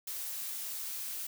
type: noise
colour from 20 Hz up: blue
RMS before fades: -39 dBFS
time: 0.07-1.27 s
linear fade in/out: 5 ms
effects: none